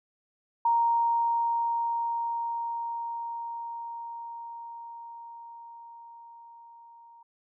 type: tone with level ramp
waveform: sine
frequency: 932.3 Hz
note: A#5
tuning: in tune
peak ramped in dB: -20 to -50 dBFS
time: 0.65-7.23 s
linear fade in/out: 5 ms
effects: none